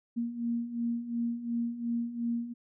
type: beating tone pair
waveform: sine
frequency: 233.1 / 235.9 Hz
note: A#3 / A#3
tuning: 0 / +21 cents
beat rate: 2.8 Hz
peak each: -36 / -31 dBFS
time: 0.16-2.54 s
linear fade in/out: 20 ms
effects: none